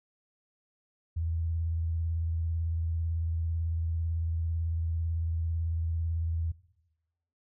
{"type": "tone with vibrato", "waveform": "sine", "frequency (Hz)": 82.41, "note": "E2", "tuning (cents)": 0, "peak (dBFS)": -28, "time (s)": [1.16, 6.52], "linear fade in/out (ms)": 10, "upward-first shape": "sine", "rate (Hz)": 18, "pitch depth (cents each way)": 46, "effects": ["noise-tail reverb RT60 1.0 s tail -20 dB re dry"]}